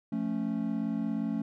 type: chord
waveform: triangle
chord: F augmented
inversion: none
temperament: equal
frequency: 174.61 / 220 / 277.2 Hz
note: F3 / A3 / C#4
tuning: 0 / 0 / 0 cents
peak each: -35 / -29 / -32 dBFS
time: 0.12-1.42 s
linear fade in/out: 5 ms
effects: none